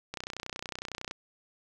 click train, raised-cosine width 0.2 ms, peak -19 dBFS, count 31, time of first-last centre 0.14-1.111 s, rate 30.9 Hz, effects 9-bit

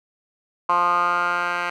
10% pulse tone with band-pass filter sweep, 175.3 Hz, F3, 7 cents sharp, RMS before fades -21 dBFS, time 0.69-1.7 s, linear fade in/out 5 ms, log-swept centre 1100 to 1700 Hz, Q 5.9, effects none

